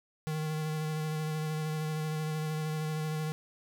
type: tone with vibrato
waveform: square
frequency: 155.3 Hz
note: D#3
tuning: 3 cents flat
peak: -32 dBFS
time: 0.27-3.32 s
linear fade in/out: 0 ms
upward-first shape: sine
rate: 13 Hz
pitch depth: 19 cents each way
effects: none